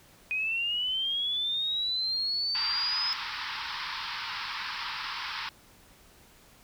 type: linear sweep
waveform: sine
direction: up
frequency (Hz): 2483 to 5120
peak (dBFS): -27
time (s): 0.31-3.13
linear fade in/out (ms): 0
type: band-pass noise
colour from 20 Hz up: pink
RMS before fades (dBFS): -36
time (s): 2.55-5.49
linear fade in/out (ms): 0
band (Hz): 870 to 5300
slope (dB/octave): 96
effects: pink hiss -57 dBFS RMS until 6.63 s